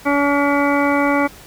harmonic tone, 284.7 Hz, C#4, 46 cents sharp, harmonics 1 / 2 / 3 / 4 / 5 / 7 / 8, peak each -17 / -20 / -22 / -23 / -24 / -25 / -26 dBFS, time 0.05-1.28 s, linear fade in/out 20 ms, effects pink hiss -41 dBFS RMS until 1.46 s

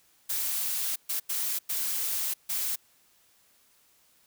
blue noise bursts at uneven times, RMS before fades -30 dBFS, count 5, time 0.29-0.96 / 1.09-1.2 / 1.29-1.59 / 1.69-2.34 / 2.49-2.76 s, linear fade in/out 10 ms, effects white hiss -64 dBFS RMS until 4.26 s

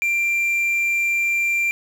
triangle tone with quantisation, 2369 Hz, D7, 14 cents sharp, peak -16 dBFS, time 0.02-1.71 s, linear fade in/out 0 ms, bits 7, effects none

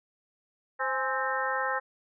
harmonic tone with a mistuned harmonic, 261.6 Hz, C4, in tune, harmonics 2 / 3 / 4 / 5 / 6 / 7, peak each -34 / -34 / -34 / -34 / -34 / -34 dBFS, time 0.79-1.8 s, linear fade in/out 20 ms, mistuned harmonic 3, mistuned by +88 cents, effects none

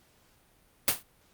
white noise with exponential decay, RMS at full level -19 dBFS, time 0.88-1.03 s, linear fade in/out 1 ms, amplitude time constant 32 ms, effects pink hiss -64 dBFS RMS until 1.33 s + Opus 48 kbps

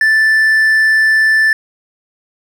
triangle tone, 1761 Hz, A6, 1 cent sharp, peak -6 dBFS, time 0.01-1.53 s, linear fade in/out 2 ms, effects none

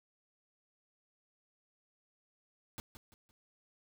pink noise with echo, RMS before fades -43 dBFS, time 2.78-2.8 s, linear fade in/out 0 ms, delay 170 ms, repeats 3, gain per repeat -9 dB, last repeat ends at 3.31 s, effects none

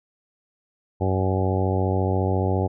harmonic tone with a mistuned harmonic, 94.4 Hz, F#2, 35 cents sharp, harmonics 1 / 2 / 3 / 4 / 5 / 6 / 7 / 8 / 9, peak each -22 / -29 / -30 / -28 / -30 / -32 / -34 / -32 / -33 dBFS, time 1-2.68 s, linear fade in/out 20 ms, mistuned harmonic 9, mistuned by -18 cents, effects none

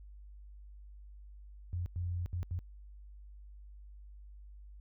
sine tone bursts at uneven times, 88 Hz, F2, 14 cents sharp, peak -33 dBFS, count 4, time 1.73-1.86 / 1.96-2.26 / 2.33-2.43 / 2.51-2.59 s, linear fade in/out 0 ms, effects added 50 Hz sine -49 dBFS peak until 4.8 s

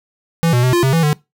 square tone with pitch steps, 166.5 / 122.2 / 127 / 348.5 / 133.5 / 165.1 / 149.5 Hz, E3 / B2 / B2 / F4 / C3 / E3 / D3, +18 / -18 / +49 / -4 / +35 / +3 / +31 cents, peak -12 dBFS, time 0.43-1.13 s, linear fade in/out 0 ms, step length 100 ms, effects noise-tail reverb RT60 0.2 s tail -21 dB re dry

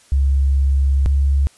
sine tone pair in turn, 68.5 / 69.34 Hz, C#2 / C#2, -20 / +1 cents, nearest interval unison, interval 21 cents, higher second, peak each -12 dBFS, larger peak neither, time 0.12-1.06 / 1.06-1.47 s, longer first, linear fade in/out 0 ms, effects white hiss -51 dBFS RMS until 1.57 s + resampled to 24000 Hz

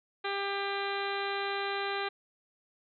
harmonic tone, 397.8 Hz, G4, 25 cents sharp, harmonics 1 / 2 / 3 / 4 / 5 / 6 / 7 / 8 / 9 / 10, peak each -36 / -37 / -39 / -39 / -42 / -42 / -47 / -46 / -47 / -43 dBFS, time 0.24-2.09 s, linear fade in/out 10 ms, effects none

